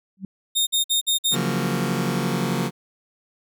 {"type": "tone with exponential growth", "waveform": "sine", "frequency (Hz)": 191.9, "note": "G3", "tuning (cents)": -37, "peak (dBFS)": -24, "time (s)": [0.17, 0.25], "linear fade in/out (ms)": 2, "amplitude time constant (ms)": 16}
{"type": "tone bursts", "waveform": "sawtooth", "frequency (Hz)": 3676, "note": "A#7", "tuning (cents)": -25, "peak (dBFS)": -15, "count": 5, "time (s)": [0.55, 1.358], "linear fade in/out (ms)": 20, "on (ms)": 120, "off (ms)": 52}
{"type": "chord", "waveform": "sawtooth", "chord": "Gb major seventh", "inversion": "second", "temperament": "just", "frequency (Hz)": [138.75, 173.43, 185, 231.2], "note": ["Db3", "F3", "Gb3", "Bb3"], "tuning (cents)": [2, -12, 0, -14], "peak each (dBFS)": -23, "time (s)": [1.31, 2.71], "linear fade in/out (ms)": 50}
{"effects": []}